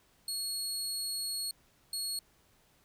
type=tone bursts at uneven times; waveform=25% pulse; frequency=4332 Hz; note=C#8; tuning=41 cents flat; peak=-29 dBFS; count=2; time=0.28-1.51 / 1.93-2.19 s; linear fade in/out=2 ms; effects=pink hiss -67 dBFS RMS until 2.84 s